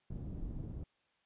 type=low-pass noise; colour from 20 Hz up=pink; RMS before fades=-42 dBFS; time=0.1-0.84 s; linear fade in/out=5 ms; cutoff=220 Hz; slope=12 dB/octave; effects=white hiss -75 dBFS RMS until 1.25 s + resampled to 8000 Hz